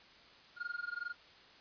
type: tone with amplitude modulation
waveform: triangle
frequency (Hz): 1421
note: F6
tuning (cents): +30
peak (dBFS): -33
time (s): 0.56-1.15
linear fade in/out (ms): 50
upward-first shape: sine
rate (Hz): 22.2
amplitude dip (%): 95
effects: white hiss -59 dBFS RMS until 1.6 s + resampled to 11025 Hz